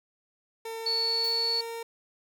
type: tone with pitch glide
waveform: 30% pulse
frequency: 452.1 to 460.3 Hz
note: A4 to A#4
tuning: +47 to -22 cents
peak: -32 dBFS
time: 0.65-1.83 s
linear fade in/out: 5 ms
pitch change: +31 cents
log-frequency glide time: 0.84-1.59 s
type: tone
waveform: sine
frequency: 4435 Hz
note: C#8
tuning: in tune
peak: -25 dBFS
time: 0.86-1.61 s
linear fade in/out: 5 ms
type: noise with exponential decay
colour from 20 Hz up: blue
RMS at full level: -40 dBFS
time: 1.24-1.48 s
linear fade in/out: 5 ms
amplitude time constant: 52 ms
effects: none